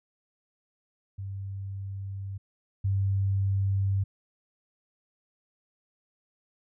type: tone pair in turn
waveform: sine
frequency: 97.8 / 97.8 Hz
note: G2 / G2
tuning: -4 / -4 cents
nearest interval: unison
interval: 0 cents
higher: neither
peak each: -33 / -23 dBFS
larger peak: second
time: 1.18-2.38 / 2.84-4.04 s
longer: neither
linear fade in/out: 10 ms
effects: none